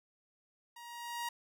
sawtooth tone with level ramp, 947 Hz, A#5, 27 cents sharp, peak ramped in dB -46 to -31 dBFS, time 0.76-1.29 s, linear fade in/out 5 ms, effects none

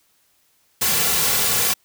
white noise with comb filter, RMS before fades -19 dBFS, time 0.81-1.74 s, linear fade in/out 10 ms, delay 3.2 ms, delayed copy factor -0.65, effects white hiss -62 dBFS RMS until 1.84 s

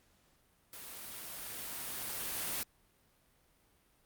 white noise with level ramp, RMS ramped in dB -48 to -36 dBFS, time 0.73-2.63 s, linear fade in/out 2 ms, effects pink hiss -70 dBFS RMS until 4.05 s + Opus 48 kbps

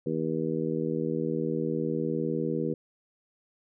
harmonic tone, 79.9 Hz, D#2, 47 cents sharp, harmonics 2 / 3 / 4 / 5 / 6, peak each -33 / -33 / -33 / -33 / -33 dBFS, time 0.06-2.74 s, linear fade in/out 5 ms, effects none

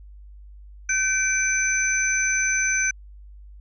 sine tone cluster, 1539 / 2332 / 6070 Hz, G6 / D7 / F#8, -32 / -13 / +43 cents, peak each -24 dBFS, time 0.89-2.91 s, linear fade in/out 5 ms, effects added 50 Hz sine -41 dBFS peak until 3.6 s

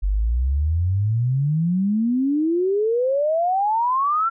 sine exponential sweep, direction up, 46.25 to 1377 Hz, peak -17 dBFS, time 0.02-4.3 s, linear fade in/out 20 ms, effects none

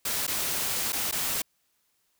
white noise with dropouts, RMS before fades -29 dBFS, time 0.05-1.42 s, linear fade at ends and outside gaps 5 ms, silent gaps 0.268-0.277 / 0.923-0.929 / 1.113-1.124 s, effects white hiss -72 dBFS RMS until 2.19 s

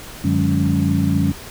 sine tone cluster, 93.6 / 148.5 / 180.9 / 204.7 / 279.3 Hz, F#2 / D3 / F#3 / G#3 / C#4, +20 / +20 / -39 / -25 / +13 cents, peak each -21 dBFS, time 0.24-1.32 s, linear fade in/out 5 ms, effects pink hiss -36 dBFS RMS until 1.5 s

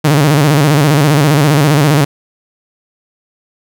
sawtooth tone with vibrato, 146.83 Hz, D3, in tune, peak -3 dBFS, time 0.04-2.05 s, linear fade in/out 10 ms, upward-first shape square, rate 15 Hz, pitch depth 94 cents each way, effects none

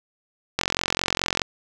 click train, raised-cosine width 0.2 ms, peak -3 dBFS, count 38, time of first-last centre 0.59-1.418 s, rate 44.7 Hz, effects none

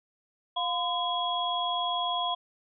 sine tone cluster, 705 / 1018 / 3320 Hz, F5 / C6 / G#7, +16 / -48 / -1 cents, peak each -31 dBFS, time 0.56-2.35 s, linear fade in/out 10 ms, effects none

